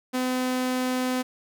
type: tone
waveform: sawtooth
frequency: 254.3 Hz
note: C4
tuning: 49 cents flat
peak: -20 dBFS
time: 0.13-1.23 s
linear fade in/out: 20 ms
effects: none